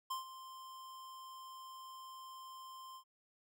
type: tone with ADSR envelope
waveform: square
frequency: 1046.5 Hz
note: C6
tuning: in tune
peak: -37 dBFS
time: 0.1-3.04 s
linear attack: 10 ms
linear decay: 130 ms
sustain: -13 dB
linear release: 79 ms
effects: none